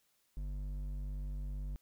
sine tone with hard clipping, 48.95 Hz, G1, 2 cents flat, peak -39 dBFS, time 0.37-1.76 s, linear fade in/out 0 ms, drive 8 dB, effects white hiss -75 dBFS RMS until 1.81 s

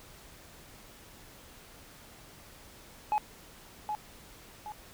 sine tone with echo, 846 Hz, G#5, 32 cents sharp, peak -22 dBFS, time 3.12-3.18 s, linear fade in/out 0 ms, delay 770 ms, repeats 2, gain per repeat -8 dB, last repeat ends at 4.72 s, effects tanh soft clip ceiling -24 dBFS + pink hiss -53 dBFS RMS until 4.93 s

